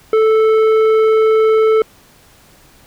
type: tone with tanh clipping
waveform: sine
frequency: 439 Hz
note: A4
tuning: 4 cents flat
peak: -10 dBFS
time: 0.13-1.82 s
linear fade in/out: 2 ms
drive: 10 dB
effects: pink hiss -47 dBFS RMS until 2.86 s